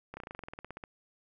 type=slowing click train; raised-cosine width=0.5 ms; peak=-27 dBFS; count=16; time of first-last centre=0.14-0.838 s; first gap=30 ms; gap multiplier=1.06; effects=none